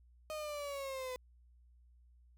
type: linear sweep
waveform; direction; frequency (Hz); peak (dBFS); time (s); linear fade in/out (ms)
35% pulse; down; 622.3 to 501; -38; 0.3-1.16; 0
effects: added 60 Hz sine -61 dBFS peak until 2.37 s